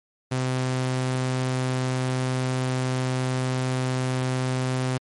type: tone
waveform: sawtooth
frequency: 128.7 Hz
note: C3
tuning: 28 cents flat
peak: -19 dBFS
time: 0.31-4.98 s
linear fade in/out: 10 ms
effects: MP3 48 kbps